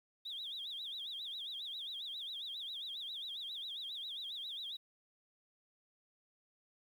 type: tone with vibrato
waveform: sine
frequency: 3538 Hz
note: A7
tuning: 9 cents sharp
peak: -40 dBFS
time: 0.25-4.77 s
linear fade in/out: 10 ms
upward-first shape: sine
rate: 7.4 Hz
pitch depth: 190 cents each way
effects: tanh soft clip ceiling -37 dBFS + 11-bit